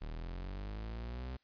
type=linear sweep; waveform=40% pulse; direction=up; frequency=37.11 to 65.41 Hz; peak=-39 dBFS; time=0.01-1.37 s; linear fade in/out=10 ms; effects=white hiss -75 dBFS RMS until 1.43 s + resampled to 11025 Hz